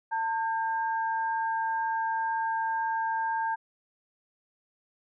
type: tone pair together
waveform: sine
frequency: 899 / 1598.4 Hz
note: A5 / G6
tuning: +37 / +33 cents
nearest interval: minor seventh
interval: 996 cents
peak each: -27 / -34 dBFS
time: 0.11-3.56 s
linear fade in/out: 20 ms
effects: none